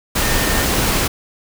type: tone in noise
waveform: sine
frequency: 1819 Hz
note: A#6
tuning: 43 cents flat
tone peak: -26 dBFS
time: 0.22-0.65 s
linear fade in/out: 10 ms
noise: pink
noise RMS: -17 dBFS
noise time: 0.15-1.08 s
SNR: -12 dB
effects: none